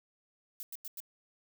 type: noise bursts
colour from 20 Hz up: violet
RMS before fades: -42 dBFS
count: 4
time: 0.6-1.002 s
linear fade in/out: 0 ms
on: 30 ms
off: 94 ms
effects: none